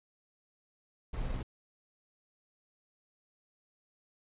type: noise with sample-and-hold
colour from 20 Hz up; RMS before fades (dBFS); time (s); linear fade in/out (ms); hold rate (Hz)
brown; -35; 1.13-1.43; 10; 3150
effects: resampled to 8000 Hz